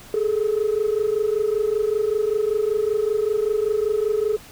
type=tone pair together; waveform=sine; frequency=414 / 439.2 Hz; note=G#4 / A4; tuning=-5 / -3 cents; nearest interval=minor second; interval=102 cents; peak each=-20 dBFS; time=0.14-4.37 s; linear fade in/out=2 ms; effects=tanh soft clip ceiling -14 dBFS + pink hiss -44 dBFS RMS until 4.51 s